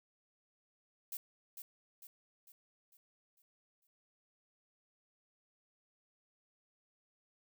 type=noise with echo; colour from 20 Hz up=violet; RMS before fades=-42 dBFS; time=1.12-1.17 s; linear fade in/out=2 ms; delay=450 ms; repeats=6; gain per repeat=-6 dB; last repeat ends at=3.87 s; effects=none